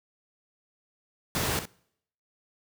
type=noise with echo; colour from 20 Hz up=pink; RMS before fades=-28 dBFS; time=1.35-1.59 s; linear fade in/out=0 ms; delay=64 ms; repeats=1; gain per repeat=-10 dB; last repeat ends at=1.654 s; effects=noise-tail reverb RT60 0.7 s tail -25 dB re dry + high-pass 60 Hz 12 dB/octave